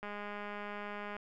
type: click train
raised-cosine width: 0.5 ms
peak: -28 dBFS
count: 235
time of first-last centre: 0.03-1.166 s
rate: 206 Hz
effects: none